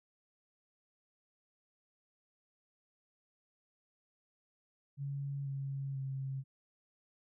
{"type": "tone with pitch steps", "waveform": "sine", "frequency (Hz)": [140, 137.28, 134.61], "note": ["C#3", "C#3", "C3"], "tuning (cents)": [18, -16, 50], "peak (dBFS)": -36, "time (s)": [4.97, 6.44], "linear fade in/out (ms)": 50, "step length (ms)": 490, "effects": []}